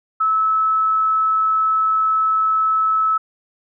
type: tone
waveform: sine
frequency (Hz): 1301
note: E6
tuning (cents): -23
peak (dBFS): -14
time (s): 0.2-3.18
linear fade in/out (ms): 10
effects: none